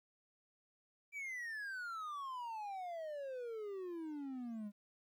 triangle exponential sweep, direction down, 2349 to 200.8 Hz, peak -40 dBFS, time 1.12-4.72 s, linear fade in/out 50 ms, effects 13-bit

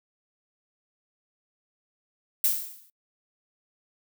violet noise with exponential decay, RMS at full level -20 dBFS, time 2.44-2.9 s, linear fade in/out 2 ms, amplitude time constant 98 ms, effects noise-tail reverb RT60 0.1 s tail -26 dB re dry

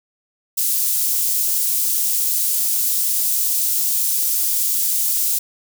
white high-pass noise, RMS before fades -19 dBFS, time 0.57-5.39 s, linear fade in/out 10 ms, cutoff 7100 Hz, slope 12 dB/octave, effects none

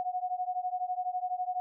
sine beating tone pair, 725 / 737 Hz, F#5 / F#5, -35 / -7 cents, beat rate 12 Hz, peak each -33 / -34 dBFS, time 0-1.6 s, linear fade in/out 0 ms, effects none

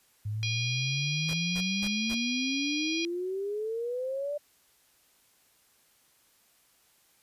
sine exponential sweep, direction up, 102.9 to 594 Hz, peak -30 dBFS, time 0.25-4.38 s, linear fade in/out 10 ms
harmonic tone, 814 Hz, G#5, 35 cents flat, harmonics 3 / 4 / 5 / 6 / 7, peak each -33 / -36 / -39 / -40 / -41 dBFS, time 0.43-3.05 s, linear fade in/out 0 ms
pink noise bursts, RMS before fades -41 dBFS, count 4, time 1.28-2.15 s, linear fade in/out 10 ms, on 60 ms, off 210 ms
effects white hiss -65 dBFS RMS until 7.22 s + resampled to 32000 Hz

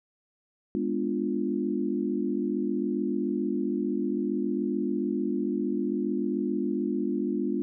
sine chord, G# diminished seventh, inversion none, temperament equal with one note detuned, 206.3 / 246.9 / 293.7 / 349.2 Hz, G#3 / B3 / D4 / F4, -11 / 0 / 0 / 0 cents, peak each -31 dBFS, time 0.75-7.62 s, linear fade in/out 0 ms, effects none

